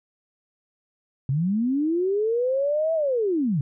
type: linear two-way sweep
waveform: sine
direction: up then down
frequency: 126.7 to 659.3 to 126.7 Hz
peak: -20 dBFS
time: 1.29-3.61 s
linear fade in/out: 2 ms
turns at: 2.94 s
effects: none